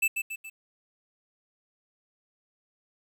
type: tone with echo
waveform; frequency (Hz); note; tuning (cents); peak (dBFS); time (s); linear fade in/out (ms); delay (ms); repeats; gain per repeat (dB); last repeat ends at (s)
square; 2637; E7; 0; -22; 0.02-0.08; 10; 140; 3; -6; 0.5
effects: 10-bit